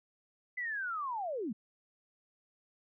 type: linear sweep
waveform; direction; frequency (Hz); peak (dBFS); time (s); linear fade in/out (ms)
sine; down; 2032 to 185; -34; 0.57-1.53; 10
effects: none